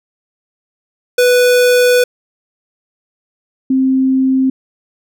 square / sine tone pair in turn, 493.9 / 263.2 Hz, B4 / C4, 0 / +10 cents, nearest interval major seventh, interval 1090 cents, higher first, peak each -8 / -9 dBFS, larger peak first, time 1.18-2.04 / 3.7-4.5 s, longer first, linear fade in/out 5 ms, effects none

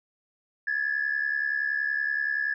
sine tone pair together, 1669.4 / 1740 Hz, G#6 / A6, +9 / -20 cents, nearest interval minor second, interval 71 cents, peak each -27 dBFS, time 0.67-2.54 s, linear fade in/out 5 ms, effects tanh soft clip ceiling -18 dBFS

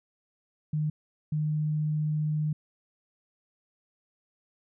sine tone bursts at uneven times, 152.5 Hz, D#3, 34 cents flat, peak -25 dBFS, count 2, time 0.73-0.9 / 1.32-2.53 s, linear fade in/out 5 ms, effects none

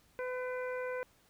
harmonic tone with a mistuned harmonic, 504 Hz, B4, 35 cents sharp, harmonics 1 / 2 / 3 / 4 / 5, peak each -36 / -45 / -44 / -49 / -52 dBFS, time 0.19-1.03 s, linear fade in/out 0 ms, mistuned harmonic 5, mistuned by -84 cents, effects pink hiss -67 dBFS RMS until 1.29 s

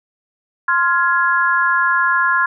sine chord, F minor, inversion second, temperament just, 1047.7 / 1396.9 / 1676.3 Hz, C6 / F6 / Ab6, +2 / 0 / +16 cents, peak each -17 dBFS, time 0.68-2.46 s, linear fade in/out 5 ms, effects none

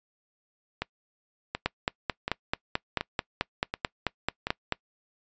two click trains, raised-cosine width 0.3 ms, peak -9 / -13 dBFS, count 15 / 6, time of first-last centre 1.66-4.723 / 0.82-4.47 s, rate 4.57 / 1.37 Hz, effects noise-tail reverb RT60 0.1 s tail -24 dB re dry + resampled to 16000 Hz

